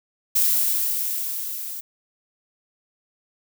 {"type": "noise with level ramp", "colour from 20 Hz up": "violet", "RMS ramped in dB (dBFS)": [-18, -33], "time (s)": [0.35, 1.81], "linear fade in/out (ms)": 10, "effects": []}